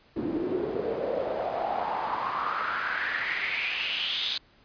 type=noise with band-pass filter sweep; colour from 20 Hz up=pink; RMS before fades=-30 dBFS; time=0.16-4.38 s; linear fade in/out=5 ms; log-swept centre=290 to 3800 Hz; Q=5.4; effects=pink hiss -60 dBFS RMS until 4.64 s + resampled to 11025 Hz